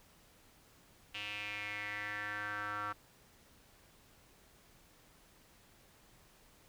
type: tone with band-pass filter sweep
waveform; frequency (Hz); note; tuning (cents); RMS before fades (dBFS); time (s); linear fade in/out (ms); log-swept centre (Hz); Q
square; 103.83; G#2; 0; -41; 1.14-2.93; 10; 2800 to 1300; 5.2
effects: pink hiss -64 dBFS RMS until 6.68 s